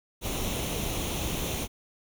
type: noise with comb filter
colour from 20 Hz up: pink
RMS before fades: -31 dBFS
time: 0.21-1.68 s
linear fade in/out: 50 ms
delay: 0.31 ms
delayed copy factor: +0.6
effects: none